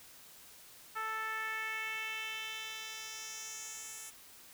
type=tone with band-pass filter sweep; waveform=10% pulse; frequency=440 Hz; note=A4; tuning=in tune; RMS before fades=-41 dBFS; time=0.95-4.11 s; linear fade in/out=20 ms; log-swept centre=1300 to 9100 Hz; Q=2.2; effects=white hiss -56 dBFS RMS until 4.53 s